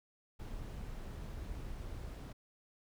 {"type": "noise", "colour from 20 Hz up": "brown", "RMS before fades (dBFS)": -44, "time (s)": [0.39, 2.33], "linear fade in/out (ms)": 10, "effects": []}